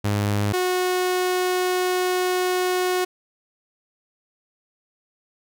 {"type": "tone pair in turn", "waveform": "sawtooth", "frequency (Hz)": [102.8, 365], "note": ["G#2", "F#4"], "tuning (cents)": [-17, -24], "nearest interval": "octave + minor seventh", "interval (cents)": 2193, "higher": "second", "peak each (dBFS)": -16, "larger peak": "neither", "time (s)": [[0.04, 0.53], [0.53, 3.05]], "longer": "second", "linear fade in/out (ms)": 10, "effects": []}